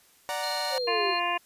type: chord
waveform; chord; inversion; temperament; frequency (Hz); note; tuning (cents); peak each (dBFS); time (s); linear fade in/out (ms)
sawtooth; D augmented; none; equal; 587.3 / 740 / 932.3; D5 / F#5 / A#5; 0 / 0 / 0; -30; 0.29-0.78; 0
type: tone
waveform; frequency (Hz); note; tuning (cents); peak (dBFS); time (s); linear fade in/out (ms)
sine; 4200; C8; +6; -32; 0.42-1.2; 20
type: exponential sweep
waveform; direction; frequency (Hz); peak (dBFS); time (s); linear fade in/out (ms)
sine; down; 554.4 to 366.1; -28; 0.7-1.15; 50
type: harmonic tone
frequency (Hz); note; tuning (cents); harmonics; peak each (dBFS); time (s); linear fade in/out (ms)
349.2; F4; 0; 1 / 2 / 3 / 5 / 6 / 7 / 8; -39 / -31 / -29 / -34 / -40 / -34 / -33; 0.87-1.38; 10
effects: white hiss -60 dBFS RMS until 1.45 s + resampled to 32000 Hz